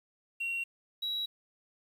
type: tone pair in turn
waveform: triangle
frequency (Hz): 2743 / 3879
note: F7 / B7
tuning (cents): -32 / -32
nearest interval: tritone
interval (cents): 600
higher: second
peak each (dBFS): -29 / -29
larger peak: neither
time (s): 0.4-0.64 / 1.02-1.26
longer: neither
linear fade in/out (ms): 10
effects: tanh soft clip ceiling -27 dBFS + 10-bit